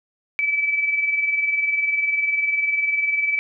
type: tone pair together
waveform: sine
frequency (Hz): 2304 / 2324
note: D7 / D7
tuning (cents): -34 / -19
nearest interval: unison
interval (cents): 15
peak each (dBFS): -19 / -27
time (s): 0.39-3.39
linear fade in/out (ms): 0
effects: none

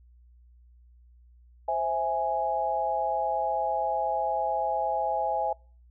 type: chord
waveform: sine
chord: C augmented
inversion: none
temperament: equal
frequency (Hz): 523.3 / 659.3 / 830.6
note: C5 / E5 / G#5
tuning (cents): 0 / 0 / 0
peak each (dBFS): -33 / -29 / -27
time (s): 1.68-5.53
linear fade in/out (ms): 5
effects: noise-tail reverb RT60 0.4 s tail -26 dB re dry + added 60 Hz sine -53 dBFS peak until 5.9 s

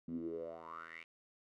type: tone with band-pass filter sweep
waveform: 10% pulse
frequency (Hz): 82.41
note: E2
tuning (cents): 0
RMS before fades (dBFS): -45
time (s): 0.08-1.04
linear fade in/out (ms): 5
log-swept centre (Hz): 210 to 2500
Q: 8.6
effects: none

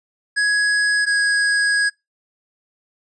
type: tone pair in turn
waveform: square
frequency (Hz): 1670 / 1654.6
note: G#6 / G#6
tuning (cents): +9 / -7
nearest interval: unison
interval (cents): 16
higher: first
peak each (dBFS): -16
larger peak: neither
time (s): 0.36-1.06 / 1.06-1.9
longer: second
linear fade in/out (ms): 20
effects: noise-tail reverb RT60 0.2 s tail -24 dB re dry + resampled to 22050 Hz

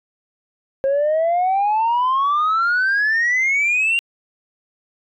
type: exponential sweep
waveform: sine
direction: up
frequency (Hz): 535 to 2800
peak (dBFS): -13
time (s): 0.84-3.99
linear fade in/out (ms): 0
effects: tanh soft clip ceiling -13 dBFS

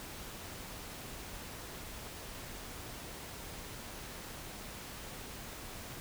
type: silence
effects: pink hiss -46 dBFS RMS until 6 s

